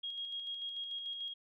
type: tone with tremolo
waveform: sine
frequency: 3275 Hz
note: G#7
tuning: 25 cents flat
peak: -37 dBFS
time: 0.03-1.34 s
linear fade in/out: 10 ms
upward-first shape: square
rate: 6.8 Hz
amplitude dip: 35%
effects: none